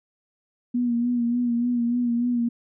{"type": "tone with vibrato", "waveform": "sine", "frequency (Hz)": 240, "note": "B3", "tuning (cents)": -49, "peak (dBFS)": -20, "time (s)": [0.74, 2.49], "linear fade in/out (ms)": 10, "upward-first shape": "sine", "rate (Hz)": 3.4, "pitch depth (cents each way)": 39, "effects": []}